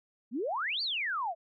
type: exponential two-way sweep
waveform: sine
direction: up then down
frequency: 209.4 to 4753 to 626 Hz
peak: -30 dBFS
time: 0.31-1.35 s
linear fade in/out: 50 ms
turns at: 0.82 s
effects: none